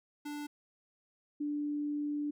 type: tone pair in turn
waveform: square / sine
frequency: 293.7 / 293.7 Hz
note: D4 / D4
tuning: 0 / 0 cents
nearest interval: unison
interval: 0 cents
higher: neither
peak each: -39 / -32 dBFS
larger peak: second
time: 0.25-0.47 / 1.4-2.31 s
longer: second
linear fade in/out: 10 ms
effects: none